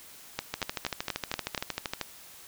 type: two click trains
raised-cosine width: 0.2 ms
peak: -12 / -13 dBFS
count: 6 / 20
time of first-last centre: 0.39-1.578 / 0.54-2.013 s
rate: 4.21 / 12.9 Hz
effects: white hiss -50 dBFS RMS until 2.47 s